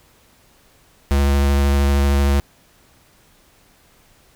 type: tone with vibrato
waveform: square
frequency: 70 Hz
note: C#2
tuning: 18 cents sharp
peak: -14 dBFS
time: 1.11-2.4 s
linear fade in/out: 0 ms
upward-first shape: sine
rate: 13 Hz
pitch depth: 16 cents each way
effects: pink hiss -54 dBFS RMS until 4.35 s